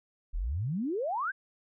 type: exponential sweep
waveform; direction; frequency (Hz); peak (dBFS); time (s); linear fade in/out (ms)
sine; up; 34.65 to 1661.2; -29; 0.33-1.32; 20
effects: none